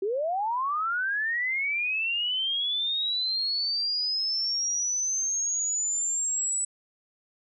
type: linear sweep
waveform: sine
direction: up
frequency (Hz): 370 to 7940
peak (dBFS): -25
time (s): 0.02-6.65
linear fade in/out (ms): 5
effects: none